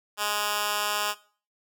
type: tone with high-pass filter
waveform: 10% pulse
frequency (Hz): 207.7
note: G#3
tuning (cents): 0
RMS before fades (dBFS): -28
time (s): 0.17-1.15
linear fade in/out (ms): 50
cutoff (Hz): 1100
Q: 0.6
effects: noise-tail reverb RT60 0.4 s tail -18 dB re dry